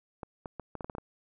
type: clicks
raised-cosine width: 1 ms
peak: -24 dBFS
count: 9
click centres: 0.232 / 0.458 / 0.597 / 0.753 / 0.808 / 0.845 / 0.898 / 0.951 / 0.983 s
effects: none